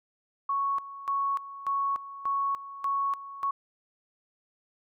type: tone with tremolo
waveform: sine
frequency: 1108.7 Hz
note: C#6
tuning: in tune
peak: -25 dBFS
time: 0.49-3.51 s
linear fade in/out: 5 ms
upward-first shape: square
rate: 1.7 Hz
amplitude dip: 80%
effects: none